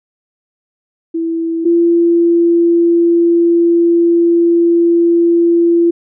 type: tone pair in turn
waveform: sine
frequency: 330 / 340.1 Hz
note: E4 / F4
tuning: +2 / -46 cents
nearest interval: minor second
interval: 52 cents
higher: second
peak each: -14 / -7 dBFS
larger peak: second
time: 1.14-1.65 / 1.65-5.91 s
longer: second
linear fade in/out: 10 ms
effects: none